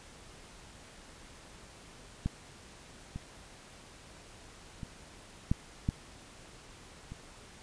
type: clicks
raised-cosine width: 5 ms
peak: -18 / -26 / -27 / -14 / -16 / -30 dBFS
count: 6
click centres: 2.26 / 3.16 / 4.832 / 5.515 / 5.889 / 7.12 s
effects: pink hiss -53 dBFS RMS until 7.62 s + resampled to 22050 Hz